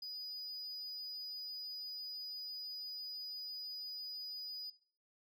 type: tone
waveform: sine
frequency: 4947 Hz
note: D#8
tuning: 11 cents flat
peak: -40 dBFS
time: 0.02-4.7 s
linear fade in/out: 5 ms
effects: noise-tail reverb RT60 0.5 s tail -20 dB re dry + tanh soft clip ceiling -42 dBFS

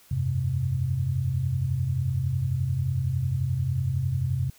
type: chord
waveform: sine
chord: F suspended second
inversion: none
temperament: equal with one note detuned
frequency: 87.31 / 98.45 / 130.81 Hz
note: F2 / G2 / C3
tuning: 0 / +8 / 0 cents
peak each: -30 / -30 / -25 dBFS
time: 0.11-4.5 s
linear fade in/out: 5 ms
effects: white hiss -56 dBFS RMS until 4.58 s

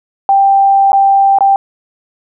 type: tone with dropouts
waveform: sine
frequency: 787 Hz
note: G5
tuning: 7 cents sharp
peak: -5 dBFS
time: 0.29-1.56 s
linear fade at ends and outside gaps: 1 ms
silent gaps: 0.92-0.93 / 1.386-1.407 s
effects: none

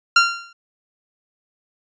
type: tone with exponential decay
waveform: sawtooth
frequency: 1383 Hz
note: F6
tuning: 17 cents flat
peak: -4 dBFS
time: 0.16-0.53 s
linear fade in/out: 5 ms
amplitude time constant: 80 ms
effects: resampled to 16000 Hz

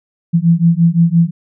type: beating tone pair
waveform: sine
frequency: 165.5 / 171.3 Hz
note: E3 / F3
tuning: +7 / -33 cents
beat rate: 5.8 Hz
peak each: -11 dBFS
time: 0.33-1.31 s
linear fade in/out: 20 ms
effects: none

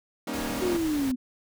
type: chord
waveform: sawtooth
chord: Eb dominant seventh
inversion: first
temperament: equal with one note detuned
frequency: 196 / 238 / 277.2 / 311.1 Hz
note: G3 / Bb3 / Db4 / Eb4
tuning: 0 / +36 / 0 / 0 cents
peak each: -35 / -30 / -31 / -32 dBFS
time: 0.27-0.77 s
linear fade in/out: 5 ms
type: noise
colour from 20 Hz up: pink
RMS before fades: -37 dBFS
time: 0.33-1.12 s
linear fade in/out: 10 ms
type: linear sweep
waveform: sine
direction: down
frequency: 374.7 to 246.9 Hz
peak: -24 dBFS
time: 0.61-1.16 s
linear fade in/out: 20 ms
effects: none

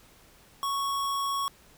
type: tone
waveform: square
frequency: 1108.7 Hz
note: C#6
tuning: in tune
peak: -28 dBFS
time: 0.63-1.48 s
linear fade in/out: 0 ms
effects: pink hiss -57 dBFS RMS until 1.77 s

